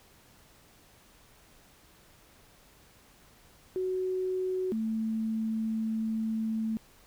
sine tone pair in turn, 371.8 / 221.5 Hz, F#4 / A3, +8 / +12 cents, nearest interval major sixth, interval 896 cents, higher first, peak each -28 dBFS, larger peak neither, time 3.76-4.72 / 4.72-6.77 s, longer second, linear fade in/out 0 ms, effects pink hiss -59 dBFS RMS until 7.06 s

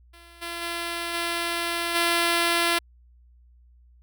5% pulse tone with level steps, 340.9 Hz, F4, 42 cents flat, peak -37 / -20 / -17 / -14 / -9 dBFS, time 0.13-2.79 s, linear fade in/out 10 ms, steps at 0.41 / 0.61 / 1.13 / 1.94 s, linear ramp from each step 20 ms, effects added 60 Hz sine -52 dBFS peak until 4.02 s

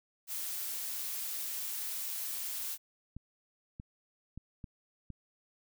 blue noise, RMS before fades -38 dBFS, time 0.27-2.78 s, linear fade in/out 50 ms
clicks, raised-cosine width 5 ms, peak -31 dBFS, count 5, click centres 3.166 / 3.799 / 4.376 / 4.642 / 5.103 s
effects none

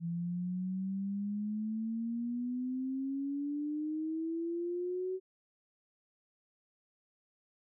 sine exponential sweep, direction up, 167 to 377.7 Hz, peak -33 dBFS, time 0-5.2 s, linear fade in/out 50 ms, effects none

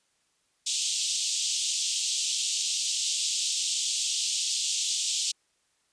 white band-pass noise, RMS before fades -29 dBFS, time 0.66-5.32 s, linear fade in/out 10 ms, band 2900 to 8200 Hz, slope 48 dB/octave, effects white hiss -71 dBFS RMS until 5.92 s + resampled to 22050 Hz

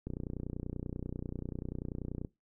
click train, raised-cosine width 3 ms, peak -25 dBFS, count 67, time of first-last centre 0.07-2.248 s, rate 30.3 Hz, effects noise-tail reverb RT60 0.2 s tail -20 dB re dry

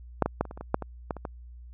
clicks, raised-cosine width 1 ms, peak -7 / -12 / -10 / -27 / -26 / -28 / -23 / -8 / -20 / -15 / -25 / -19 dBFS, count 12, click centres 0.223 / 0.26 / 0.41 / 0.453 / 0.511 / 0.575 / 0.61 / 0.744 / 0.823 / 1.108 / 1.167 / 1.252 s, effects added 60 Hz sine -43 dBFS peak until 1.73 s

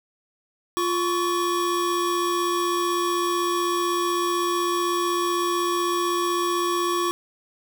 square tone pair together, 349.2 / 1123.5 Hz, F4 / C#6, 0 / +23 cents, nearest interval octave + minor sixth, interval 2023 cents, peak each -25 dBFS, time 0.77-7.11 s, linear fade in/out 0 ms, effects none

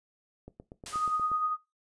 click train, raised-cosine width 2 ms, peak -31 dBFS, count 8, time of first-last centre 0.48-1.316 s, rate 8.37 Hz
white noise with exponential decay, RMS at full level -38 dBFS, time 0.86-1.51 s, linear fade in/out 1 ms, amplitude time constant 140 ms
sine tone with tremolo, 1244.5 Hz, D#6, in tune, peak -25 dBFS, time 0.92-1.57 s, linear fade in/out 50 ms, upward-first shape sine, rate 10 Hz, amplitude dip 45%
effects noise-tail reverb RT60 0.2 s tail -17 dB re dry + resampled to 22050 Hz

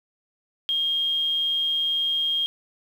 sine tone, 3231 Hz, G#7, 48 cents flat, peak -21 dBFS, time 0.69-2.46 s, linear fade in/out 0 ms, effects 8-bit

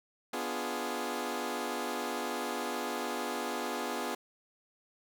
15% pulse chord, B diminished seventh, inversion none, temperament equal, 246.9 / 293.7 / 349.2 / 415.3 Hz, B3 / D4 / F4 / Ab4, 0 / 0 / 0 / 0 cents, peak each -32 / -35 / -33 / -32 dBFS, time 0.33-4.15 s, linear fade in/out 5 ms, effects none

